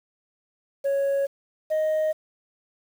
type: tone pair in turn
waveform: sine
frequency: 554.4 / 623 Hz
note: C#5 / D#5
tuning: 0 / +2 cents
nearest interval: major second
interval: 202 cents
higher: second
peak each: -18 dBFS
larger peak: neither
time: 0.84-1.27 / 1.7-2.13 s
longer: neither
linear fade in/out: 20 ms
effects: tanh soft clip ceiling -20 dBFS + 8-bit